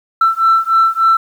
sine beating tone pair, 1334 / 1337.4 Hz, E6 / E6, +20 / +25 cents, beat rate 3.4 Hz, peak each -11 dBFS, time 0.21-1.17 s, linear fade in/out 5 ms, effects tanh soft clip ceiling -4 dBFS + 7-bit

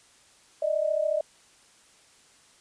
sine tone pair together, 596 / 630 Hz, D5 / D#5, +25 / +21 cents, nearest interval minor second, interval 96 cents, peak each -26 dBFS, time 0.62-1.21 s, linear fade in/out 5 ms, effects white hiss -58 dBFS RMS until 2.6 s + resampled to 22050 Hz

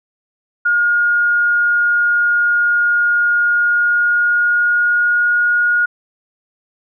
sine tone with pitch glide, 1427 to 1438.6 Hz, F6 to F#6, +37 to -49 cents, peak -11 dBFS, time 0.65-5.86 s, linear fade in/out 10 ms, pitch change +14 cents, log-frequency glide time 3.44-5.36 s, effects none

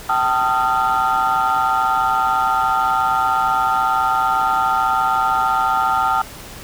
sine tone cluster, 772 / 886 / 1244 / 1373 Hz, G5 / A5 / D#6 / F6, -27 / +12 / -1 / -30 cents, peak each -19 dBFS, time 0.09-6.22 s, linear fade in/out 5 ms, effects tanh soft clip ceiling -9 dBFS + pink hiss -36 dBFS RMS until 6.63 s

